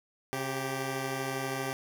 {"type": "tone pair together", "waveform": "10% pulse", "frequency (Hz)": [134.47, 390.8], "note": ["C3", "G4"], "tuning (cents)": [48, -5], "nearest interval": "octave + tritone", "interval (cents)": 1847, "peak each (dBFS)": [-26, -27], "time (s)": [0.33, 1.73], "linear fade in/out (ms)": 0, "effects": []}